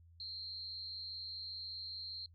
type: tone with amplitude modulation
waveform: sine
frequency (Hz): 4186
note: C8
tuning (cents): 0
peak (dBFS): -39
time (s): 0.2-2.26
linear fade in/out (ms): 2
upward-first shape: sine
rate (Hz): 207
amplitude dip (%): 75
effects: noise-tail reverb RT60 0.1 s tail -25 dB re dry + added 84 Hz sine -59 dBFS peak until 2.34 s